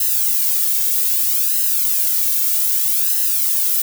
violet noise with flanger, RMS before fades -17 dBFS, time 0-3.82 s, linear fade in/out 5 ms, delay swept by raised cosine 0.86 to 2.06 ms, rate 0.63 Hz, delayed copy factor -0.9, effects none

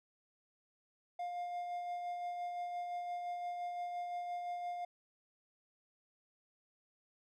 triangle tone with tremolo, 706 Hz, F5, 19 cents sharp, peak -35 dBFS, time 1.19-4.85 s, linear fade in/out 5 ms, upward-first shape sine, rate 5.8 Hz, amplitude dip 30%, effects none

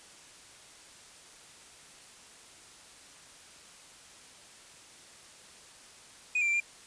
triangle tone with pitch steps, 2481 / 2368 / 2352 / 2390 Hz, D#7 / D7 / D7 / D7, -6 / +14 / +2 / +30 cents, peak -24 dBFS, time 6.35-6.602 s, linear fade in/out 5 ms, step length 63 ms, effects white hiss -53 dBFS RMS until 6.86 s + resampled to 22050 Hz

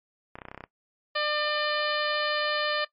clicks, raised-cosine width 0.5 ms, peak -24 dBFS, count 10, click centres 0.355 / 0.387 / 0.418 / 0.453 / 0.485 / 0.515 / 0.546 / 0.577 / 0.607 / 0.639 s
harmonic tone, 599 Hz, D5, 34 cents sharp, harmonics 1 / 2 / 3 / 4 / 5 / 6 / 7 / 8, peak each -30 / -31 / -31 / -37 / -34 / -38 / -35 / -39 dBFS, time 1.15-2.85 s, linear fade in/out 10 ms
effects noise-tail reverb RT60 0.1 s tail -18 dB re dry + MP3 32 kbps

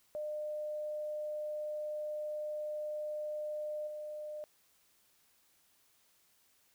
sine tone with level steps, 604 Hz, D5, 48 cents sharp, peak -36 / -40 dBFS, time 0.15-4.44 s, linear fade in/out 0 ms, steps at 3.87 s, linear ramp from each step 5 ms, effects white hiss -70 dBFS RMS until 6.74 s

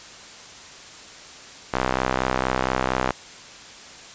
sawtooth tone with band-pass filter, 64.3 Hz, C2, 30 cents flat, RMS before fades -24 dBFS, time 1.73-3.12 s, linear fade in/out 10 ms, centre 1100 Hz, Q 0.87, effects white hiss -42 dBFS RMS until 4.14 s + resampled to 16000 Hz

